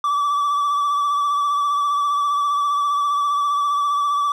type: tone with vibrato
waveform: triangle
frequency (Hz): 1156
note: D6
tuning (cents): -28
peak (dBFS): -15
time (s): 0.04-4.32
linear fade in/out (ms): 2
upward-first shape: sine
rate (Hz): 15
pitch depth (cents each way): 32
effects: none